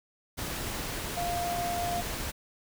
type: tone in noise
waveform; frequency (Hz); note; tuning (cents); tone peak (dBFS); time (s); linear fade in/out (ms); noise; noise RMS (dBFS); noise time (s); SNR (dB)
sine; 698.5; F5; 0; -30; 1.16-2.02; 20; pink; -35; 0.37-2.32; +2
effects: none